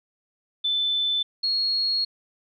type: tone pair in turn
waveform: sine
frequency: 3520 / 4305 Hz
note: A7 / C8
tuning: 0 / +49 cents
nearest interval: minor third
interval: 349 cents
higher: second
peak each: -21 dBFS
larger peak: neither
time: 0.64-1.23 / 1.43-2.05 s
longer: second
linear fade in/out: 10 ms
effects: none